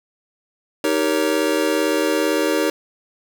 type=chord; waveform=square; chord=Eb dominant seventh; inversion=none; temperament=just; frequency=311.1 / 388.9 / 466.7 / 560 Hz; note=Eb4 / G4 / Bb4 / Db5; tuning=0 / -14 / +2 / +18 cents; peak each=-22 / -24 / -24 / -24 dBFS; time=0.84-2.7 s; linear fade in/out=2 ms; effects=none